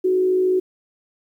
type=tone with frequency modulation; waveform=sine; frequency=370 Hz; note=F#4; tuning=in tune; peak=-15 dBFS; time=0.04-0.6 s; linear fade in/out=10 ms; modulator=53.6 Hz; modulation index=0.33; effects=9-bit